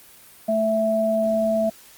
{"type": "tone pair together", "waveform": "sine", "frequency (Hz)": [220, 659.3], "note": ["A3", "E5"], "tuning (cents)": [0, 0], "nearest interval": "octave + perfect fifth", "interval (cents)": 1900, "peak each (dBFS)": [-24, -19], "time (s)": [0.48, 1.7], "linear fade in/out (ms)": 10, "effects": ["white hiss -48 dBFS RMS until 1.97 s", "Opus 32 kbps"]}